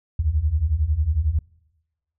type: beating tone pair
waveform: sine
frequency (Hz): 70.1 / 81.1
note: C#2 / E2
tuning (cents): +20 / -28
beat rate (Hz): 11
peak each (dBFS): -23 / -20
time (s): 0.19-1.39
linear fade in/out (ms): 5
effects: noise-tail reverb RT60 1.0 s tail -24 dB re dry